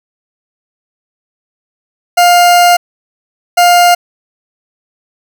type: tone bursts at uneven times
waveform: 40% pulse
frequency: 704 Hz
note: F5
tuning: 14 cents sharp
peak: -3 dBFS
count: 2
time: 2.17-2.77 / 3.57-3.95 s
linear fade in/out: 10 ms
effects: none